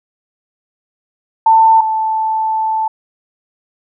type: tone pair in turn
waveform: sine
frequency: 892 / 879.2 Hz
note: A5 / A5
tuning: +23 / -2 cents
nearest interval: unison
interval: 25 cents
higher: first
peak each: -5 / -13 dBFS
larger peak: first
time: 1.46-1.81 / 1.81-2.88 s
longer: second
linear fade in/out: 5 ms
effects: none